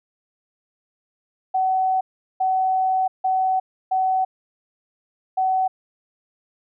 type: tone bursts at uneven times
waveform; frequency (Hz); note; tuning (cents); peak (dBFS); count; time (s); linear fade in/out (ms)
sine; 754; F#5; +32; -17; 5; 1.54-2.01 / 2.4-3.08 / 3.24-3.6 / 3.91-4.25 / 5.37-5.68; 10
effects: none